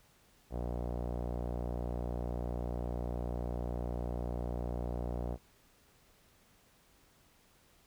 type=tone with low-pass filter; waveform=sawtooth; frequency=60 Hz; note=B1; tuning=49 cents flat; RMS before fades=-37 dBFS; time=0.5-5.38 s; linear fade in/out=50 ms; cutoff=670 Hz; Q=2.1; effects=pink hiss -66 dBFS RMS until 7.86 s